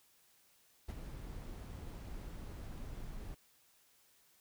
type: noise with ADSR envelope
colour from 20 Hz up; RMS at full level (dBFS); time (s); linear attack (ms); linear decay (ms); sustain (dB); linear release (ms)
brown; -40; 0.88-3.35; 12; 39; -6; 12
effects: white hiss -69 dBFS RMS until 4.4 s